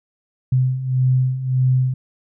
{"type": "beating tone pair", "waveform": "sine", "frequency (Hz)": [127.5, 129.2], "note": ["C3", "C3"], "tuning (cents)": [-44, -21], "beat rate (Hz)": 1.7, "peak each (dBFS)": [-21, -16], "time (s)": [0.52, 1.94], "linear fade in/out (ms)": 5, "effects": []}